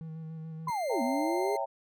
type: tone with vibrato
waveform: triangle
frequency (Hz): 160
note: D#3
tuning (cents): +49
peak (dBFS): -36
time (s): 0.01-0.7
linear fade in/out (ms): 0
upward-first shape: square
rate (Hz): 6.9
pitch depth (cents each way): 17
type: linear two-way sweep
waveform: sine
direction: down then up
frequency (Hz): 1036 to 233.1 to 421.6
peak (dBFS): -29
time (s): 0.67-1.56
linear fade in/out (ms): 5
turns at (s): 1.02
type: tone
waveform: sawtooth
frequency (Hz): 2093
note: C7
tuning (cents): 0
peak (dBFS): -39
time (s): 0.68-1.57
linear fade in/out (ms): 5
type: chord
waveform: sine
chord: C# diminished seventh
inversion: none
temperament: equal with one note detuned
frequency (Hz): 554.4 / 659.3 / 784 / 914.2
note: C#5 / E5 / G5 / Bb5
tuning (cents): 0 / 0 / 0 / -34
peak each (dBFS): -35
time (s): 0.89-1.66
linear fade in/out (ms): 20
effects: none